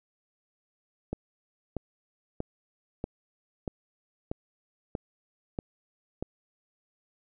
click train, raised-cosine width 2 ms, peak -18 dBFS, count 9, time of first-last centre 1.13-6.226 s, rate 1.57 Hz, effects none

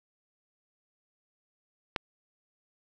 click, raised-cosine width 0.3 ms, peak -12 dBFS, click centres 1.962 s, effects none

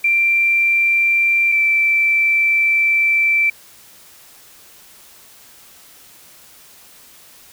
sine tone pair in turn, 2360 / 2334 Hz, D7 / D7, +8 / -11 cents, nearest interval unison, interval 19 cents, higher first, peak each -12 dBFS, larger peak neither, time 0.04-1.52 / 1.52-3.5 s, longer second, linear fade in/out 5 ms, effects white hiss -45 dBFS RMS until 7.52 s

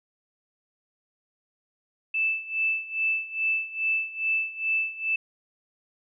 sine tone with tremolo, 2637 Hz, E7, in tune, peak -21 dBFS, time 2.14-5.16 s, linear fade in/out 5 ms, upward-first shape sine, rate 2.4 Hz, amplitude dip 85%, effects none

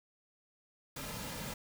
pink noise with comb filter, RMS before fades -42 dBFS, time 0.96-1.54 s, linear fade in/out 5 ms, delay 2.7 ms, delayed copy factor -0.5, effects none

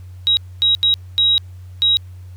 sine tone bursts at uneven times, 3825 Hz, A#7, 44 cents sharp, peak -11 dBFS, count 5, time 0.27-0.37 / 0.62-0.75 / 0.83-0.94 / 1.18-1.38 / 1.82-1.97 s, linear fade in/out 0 ms, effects added 91 Hz sine -33 dBFS peak until 2.36 s + pink hiss -56 dBFS RMS until 2.36 s

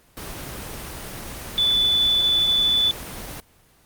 sine tone in noise, 3481 Hz, A7, 19 cents flat, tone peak -16 dBFS, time 1.58-2.91 s, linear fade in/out 0 ms, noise pink, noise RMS -34 dBFS, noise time 0.17-3.4 s, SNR +15 dB, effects pink hiss -56 dBFS RMS until 3.85 s + Opus 24 kbps

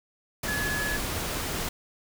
sine tone in noise, 1700 Hz, G#6, 40 cents sharp, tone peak -29 dBFS, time 0.48-0.97 s, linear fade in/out 5 ms, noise pink, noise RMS -31 dBFS, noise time 0.43-1.69 s, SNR -1 dB, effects none

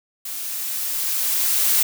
blue noise with level ramp, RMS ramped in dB -30 to -17 dBFS, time 0.25-1.83 s, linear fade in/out 5 ms, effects none

